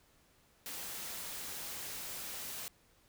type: noise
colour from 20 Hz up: white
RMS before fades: -43 dBFS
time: 0.66-2.68 s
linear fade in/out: 0 ms
effects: pink hiss -68 dBFS RMS until 3.08 s